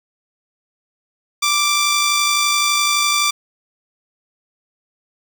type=tone with amplitude modulation; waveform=10% pulse; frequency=1174.7 Hz; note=D6; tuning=in tune; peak=-5 dBFS; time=1.42-3.31 s; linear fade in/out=10 ms; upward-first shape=sine; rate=51.8 Hz; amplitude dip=25%; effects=none